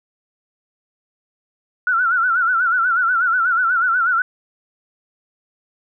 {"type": "tone with vibrato", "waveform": "sine", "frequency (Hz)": 1418, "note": "F6", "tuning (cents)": 26, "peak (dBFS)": -14, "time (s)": [1.87, 4.22], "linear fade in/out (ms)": 2, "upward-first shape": "sine", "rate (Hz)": 8.2, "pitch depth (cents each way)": 110, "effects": []}